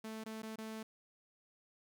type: tone with dropouts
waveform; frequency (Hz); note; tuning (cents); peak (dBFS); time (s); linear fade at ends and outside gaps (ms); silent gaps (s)
sawtooth; 220; A3; 0; -39; 0.04-0.83; 5; 0.239-0.26 / 0.421-0.43 / 0.559-0.583
effects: 13-bit